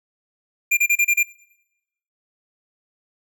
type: tone bursts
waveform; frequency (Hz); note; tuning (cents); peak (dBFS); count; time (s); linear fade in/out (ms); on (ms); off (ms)
square; 2394; D7; +33; -15; 6; 0.71-1.232; 10; 62; 30
effects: noise-tail reverb RT60 0.9 s tail -21 dB re dry